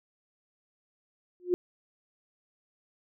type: tone with exponential growth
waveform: sine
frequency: 357.6 Hz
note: F4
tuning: 41 cents sharp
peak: -18 dBFS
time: 1.4-1.54 s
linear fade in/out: 0 ms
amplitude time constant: 29 ms
effects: none